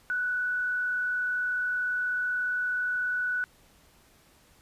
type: tone with frequency modulation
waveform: sine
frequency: 1481 Hz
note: F#6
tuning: 1 cent sharp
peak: -26 dBFS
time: 0.1-3.44 s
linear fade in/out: 0 ms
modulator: 36.6 Hz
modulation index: 0.39
effects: pink hiss -60 dBFS RMS until 4.61 s + resampled to 32000 Hz